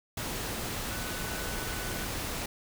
sine tone in noise, 1492 Hz, F#6, 14 cents sharp, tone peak -43 dBFS, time 0.91-2.05 s, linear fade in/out 5 ms, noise pink, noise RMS -35 dBFS, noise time 0.17-2.46 s, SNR -11 dB, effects none

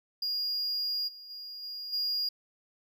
triangle tone with level steps, 4845 Hz, D#8, 47 cents flat, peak -28 / -44 / -39 / -36 / -27 dBFS, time 0.22-2.29 s, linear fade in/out 5 ms, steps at 1.07 / 1.29 / 1.62 / 1.92 s, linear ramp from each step 20 ms, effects none

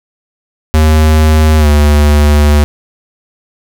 square tone with pitch glide, 77.78 to 73.93 Hz, D#2 to D2, 0 to +12 cents, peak -5 dBFS, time 0.74-2.64 s, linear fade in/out 0 ms, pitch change -88 cents, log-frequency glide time 1.58-1.67 s, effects none

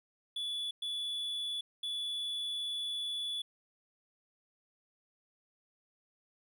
triangle tone bursts at uneven times, 3437 Hz, A7, 41 cents flat, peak -33 dBFS, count 3, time 0.36-0.71 / 0.82-1.61 / 1.83-3.42 s, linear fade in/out 5 ms, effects none

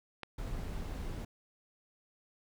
click, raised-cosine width 0.3 ms, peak -24 dBFS, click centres 0.233 s
brown noise, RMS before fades -39 dBFS, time 0.38-1.25 s, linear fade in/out 5 ms
effects none

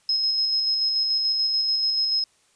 sine tone with tremolo, 5140 Hz, E8, 45 cents flat, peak -19 dBFS, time 0.09-2.24 s, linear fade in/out 2 ms, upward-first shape square, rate 6.9 Hz, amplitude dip 25%, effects white hiss -62 dBFS RMS until 2.55 s + resampled to 22050 Hz

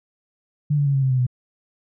sine tone with pitch steps, 147.6 / 143.56 / 139.64 / 135.82 / 132.11 / 128.49 / 124.98 Hz, D3 / D3 / C#3 / C#3 / C3 / C3 / B2, +9 / -39 / +13 / -35 / +17 / -31 / +21 cents, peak -16 dBFS, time 0.7-1.267 s, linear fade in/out 10 ms, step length 81 ms, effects none

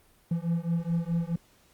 triangle beating tone pair, 166.3 / 171 Hz, E3 / F3, +16 / -36 cents, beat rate 4.7 Hz, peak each -27 dBFS, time 0.31-1.36 s, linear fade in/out 5 ms, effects pink hiss -62 dBFS RMS until 1.73 s + Opus 32 kbps

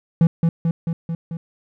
triangle tone with echo, 165.9 Hz, E3, 11 cents sharp, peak -8 dBFS, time 0.21-0.27 s, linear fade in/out 2 ms, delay 220 ms, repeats 5, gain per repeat -3 dB, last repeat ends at 1.37 s, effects none

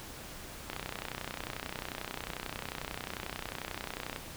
click train, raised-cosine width 0.3 ms, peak -20 dBFS, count 109, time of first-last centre 0.7-4.162 s, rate 31.2 Hz, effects pink hiss -46 dBFS RMS until 4.36 s

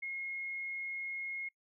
sine tone, 2156 Hz, C#7, 49 cents flat, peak -37 dBFS, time 0.02-1.49 s, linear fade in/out 10 ms, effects noise-tail reverb RT60 0.1 s tail -25 dB re dry

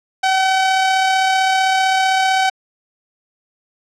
sawtooth tone with amplitude modulation, 761 Hz, F#5, 48 cents sharp, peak -8 dBFS, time 0.23-2.5 s, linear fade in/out 10 ms, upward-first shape sine, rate 35.6 Hz, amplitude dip 25%, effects low-pass 6000 Hz 12 dB/octave

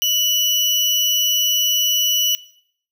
sine tone with sample-and-hold, 2960 Hz, F#7, in tune, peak -15 dBFS, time 0.02-2.35 s, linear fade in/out 0 ms, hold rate 8820 Hz, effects noise-tail reverb RT60 0.6 s tail -18 dB re dry

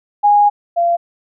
sine tone pair in turn, 824 / 687 Hz, G#5 / F5, -14 / -29 cents, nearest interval minor third, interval 315 cents, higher first, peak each -7 / -11 dBFS, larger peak first, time 0.23-0.5 / 0.76-0.97 s, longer first, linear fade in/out 20 ms, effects none

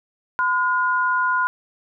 sine tone pair together, 1015 / 1432.7 Hz, B5 / F6, +47 / +44 cents, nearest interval tritone, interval 597 cents, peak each -20 dBFS, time 0.39-1.47 s, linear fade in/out 0 ms, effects none

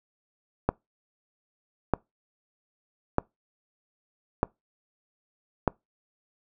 click train, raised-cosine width 1 ms, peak -7 dBFS, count 5, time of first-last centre 0.69-5.678 s, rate 0.802 Hz, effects noise-tail reverb RT60 0.2 s tail -25 dB re dry

